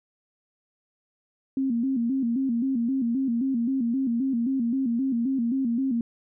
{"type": "tone with vibrato", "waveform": "sine", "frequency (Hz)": 249.9, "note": "B3", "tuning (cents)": 21, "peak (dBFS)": -22, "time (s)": [1.57, 6.01], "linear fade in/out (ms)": 2, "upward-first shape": "square", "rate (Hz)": 3.8, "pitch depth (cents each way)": 120, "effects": []}